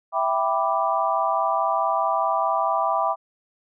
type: chord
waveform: sine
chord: E minor seventh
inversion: none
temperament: equal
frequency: 659.3 / 784 / 987.8 / 1174.7 Hz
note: E5 / G5 / B5 / D6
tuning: 0 / 0 / 0 / 0 cents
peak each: -25 dBFS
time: 0.12-3.16 s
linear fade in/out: 50 ms
effects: none